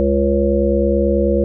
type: harmonic tone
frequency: 69.3 Hz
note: C#2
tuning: in tune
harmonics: 1 / 3 / 5 / 7 / 8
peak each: -19 / -19 / -19 / -19 / -19 dBFS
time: 0-1.44 s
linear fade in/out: 0 ms
effects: none